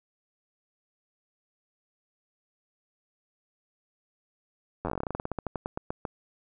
slowing click train, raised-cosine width 1 ms, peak -17 dBFS, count 24, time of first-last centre 4.85-6.052 s, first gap 10 ms, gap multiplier 1.13, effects none

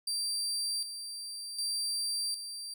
30% pulse tone with tremolo, 4699 Hz, D8, in tune, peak -28 dBFS, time 0.07-2.74 s, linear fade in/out 5 ms, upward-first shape square, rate 0.66 Hz, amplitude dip 60%, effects none

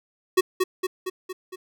square tone with echo, 371.4 Hz, F#4, 7 cents sharp, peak -15 dBFS, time 0.37-0.41 s, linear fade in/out 10 ms, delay 230 ms, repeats 5, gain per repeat -4 dB, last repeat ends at 1.56 s, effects none

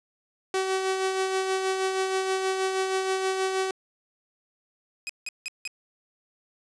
sawtooth tone with tremolo, 380 Hz, F#4, 46 cents sharp, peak -19 dBFS, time 0.54-3.71 s, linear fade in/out 2 ms, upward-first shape sine, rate 6.3 Hz, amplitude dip 40%
sawtooth tone bursts, 2518 Hz, D#7, 20 cents sharp, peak -27 dBFS, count 4, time 5.07-5.676 s, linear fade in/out 0 ms, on 24 ms, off 170 ms
effects resampled to 22050 Hz + 8-bit

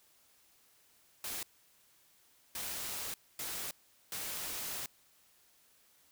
white noise bursts at uneven times, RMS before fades -40 dBFS, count 4, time 1.24-1.43 / 2.55-3.14 / 3.39-3.71 / 4.12-4.86 s, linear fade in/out 2 ms, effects white hiss -67 dBFS RMS until 6.11 s

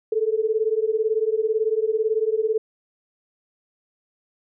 sine beating tone pair, 430 / 448 Hz, A4 / A4, -40 / +31 cents, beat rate 18 Hz, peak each -22 dBFS, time 0.12-2.58 s, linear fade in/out 5 ms, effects none

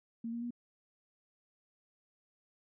sine tone with pitch steps, 230 / 235 / 240 Hz, A#3 / A#3 / B3, -23 / +14 / -49 cents, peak -36 dBFS, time 0.24-0.507 s, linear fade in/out 5 ms, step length 89 ms, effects none

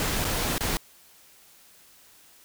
pink noise with dropouts, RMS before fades -27 dBFS, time 0-0.77 s, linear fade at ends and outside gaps 1 ms, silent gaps 0.246-0.25 / 0.581-0.607 s, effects white hiss -55 dBFS RMS until 2.44 s

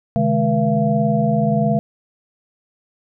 sine tone cluster, 133.5 / 154.7 / 211.9 / 478.1 / 679 Hz, C3 / D#3 / G#3 / A#4 / F5, +35 / -10 / +35 / +44 / -49 cents, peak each -22 / -21 / -18 / -26 / -20 dBFS, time 0.16-1.79 s, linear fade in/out 0 ms, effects none

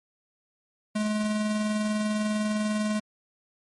square tone with tremolo, 212.5 Hz, G#3, 40 cents sharp, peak -24 dBFS, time 0.95-3 s, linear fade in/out 10 ms, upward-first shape sine, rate 20 Hz, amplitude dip 30%, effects MP3 48 kbps

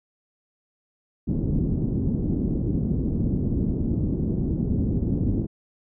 white low-pass noise, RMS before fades -24 dBFS, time 1.27-5.47 s, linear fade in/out 20 ms, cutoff 280 Hz, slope 24 dB/octave, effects none

